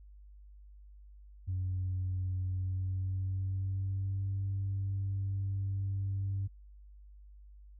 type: tone with pitch glide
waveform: sine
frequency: 92.5 to 97.77 Hz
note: F#2 to G2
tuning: 0 to -4 cents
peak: -30 dBFS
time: 1.47-6.48 s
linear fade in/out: 20 ms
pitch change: +96 cents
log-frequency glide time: 2.47-4.34 s
effects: tanh soft clip ceiling -28 dBFS + added 50 Hz sine -51 dBFS peak until 7.79 s